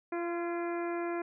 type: harmonic tone with a mistuned harmonic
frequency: 343.7 Hz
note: F4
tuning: 28 cents flat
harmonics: 1 / 2 / 3 / 4 / 5 / 6 / 7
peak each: -33 / -39 / -43 / -45 / -47 / -49 / -50 dBFS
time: 0.12-1.22 s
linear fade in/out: 5 ms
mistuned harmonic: 5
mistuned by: -24 cents
effects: none

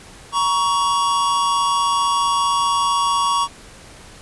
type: tone pair together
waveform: square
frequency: 944.5 / 1120 Hz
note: A#5 / C#6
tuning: +22 / +18 cents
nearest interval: minor third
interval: 296 cents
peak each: -22 / -18 dBFS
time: 0.32-3.48 s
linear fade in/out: 50 ms
effects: pink hiss -42 dBFS RMS until 4.21 s + resampled to 24000 Hz

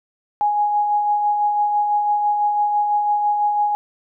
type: tone with tremolo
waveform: sine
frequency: 830.6 Hz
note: G#5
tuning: in tune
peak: -14 dBFS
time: 0.41-3.75 s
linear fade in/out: 0 ms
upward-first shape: sine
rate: 6 Hz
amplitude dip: 35%
effects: none

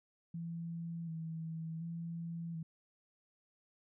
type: tone with vibrato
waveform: sine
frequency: 164.81 Hz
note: E3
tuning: in tune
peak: -39 dBFS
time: 0.34-2.63 s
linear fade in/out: 5 ms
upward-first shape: square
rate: 0.68 Hz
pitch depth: 29 cents each way
effects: none

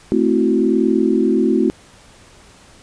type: chord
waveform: sine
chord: F# half-diminished seventh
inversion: first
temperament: equal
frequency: 220 / 261.6 / 329.6 / 370 Hz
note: A3 / C4 / E4 / F#4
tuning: 0 / 0 / 0 / 0 cents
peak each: -18 dBFS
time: 0.12-1.7 s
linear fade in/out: 0 ms
effects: pink hiss -46 dBFS RMS until 2.82 s + resampled to 22050 Hz

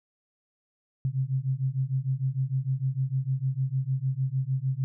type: beating tone pair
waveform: sine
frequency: 129.2 / 135.8 Hz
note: C3 / C#3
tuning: -21 / -35 cents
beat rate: 6.6 Hz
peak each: -28 dBFS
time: 1.05-4.84 s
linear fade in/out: 0 ms
effects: none

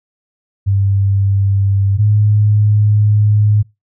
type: tone pair in turn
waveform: sine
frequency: 98.7 / 105.04 Hz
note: G2 / G#2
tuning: +12 / +20 cents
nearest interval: minor second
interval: 108 cents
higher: second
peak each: -10 / -8 dBFS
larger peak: second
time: 0.66-1.98 / 1.98-3.63 s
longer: second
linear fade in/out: 20 ms
effects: noise-tail reverb RT60 0.2 s tail -20 dB re dry

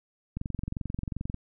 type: click train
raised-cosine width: 5 ms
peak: -20 dBFS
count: 23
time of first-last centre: 0.37-1.343 s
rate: 22.6 Hz
effects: none

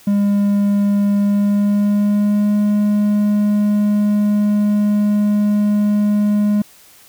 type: tone with pitch glide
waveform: triangle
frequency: 202.6 to 207.5 Hz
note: G#3 to G#3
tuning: -43 to -1 cents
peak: -10 dBFS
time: 0.07-6.62 s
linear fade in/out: 5 ms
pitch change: +42 cents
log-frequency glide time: 1.19-2.56 s
effects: white hiss -46 dBFS RMS until 7.08 s

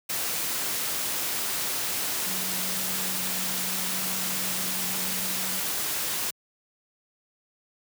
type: tone in noise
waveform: sine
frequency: 185.7 Hz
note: F#3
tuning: 7 cents sharp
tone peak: -39 dBFS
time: 2.26-5.6 s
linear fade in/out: 10 ms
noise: white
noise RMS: -29 dBFS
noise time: 0.09-6.31 s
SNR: -13 dB
effects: high-pass 100 Hz 12 dB/octave

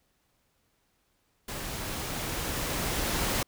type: noise with level ramp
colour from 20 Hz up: pink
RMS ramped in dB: -37 to -28 dBFS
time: 1.48-3.43 s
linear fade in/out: 5 ms
effects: pink hiss -72 dBFS RMS until 3.47 s

